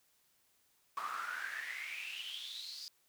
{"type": "noise with high-pass filter sweep", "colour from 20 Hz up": "brown", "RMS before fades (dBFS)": -43, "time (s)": [0.97, 2.88], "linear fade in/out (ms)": 0, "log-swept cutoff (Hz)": [1100, 4900], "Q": 9.9, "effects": ["white hiss -73 dBFS RMS until 3.08 s"]}